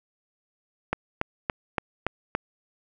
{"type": "click train", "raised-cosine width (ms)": 0.5, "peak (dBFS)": -9, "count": 6, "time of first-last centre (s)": [0.93, 2.35], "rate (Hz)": 3.52, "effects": []}